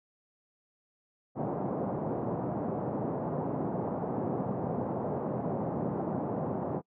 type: band-pass noise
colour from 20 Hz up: pink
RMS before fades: -33 dBFS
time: 1.35-6.82 s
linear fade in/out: 50 ms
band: 130 to 840 Hz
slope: 24 dB/octave
effects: noise-tail reverb RT60 0.1 s tail -26 dB re dry